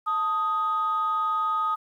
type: tone pair together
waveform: sine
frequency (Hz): 884 / 1250.2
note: A5 / D#6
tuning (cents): +8 / +8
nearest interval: tritone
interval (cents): 600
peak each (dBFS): -30 / -22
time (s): 0.06-1.76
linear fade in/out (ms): 20
effects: tanh soft clip ceiling -18 dBFS + 10-bit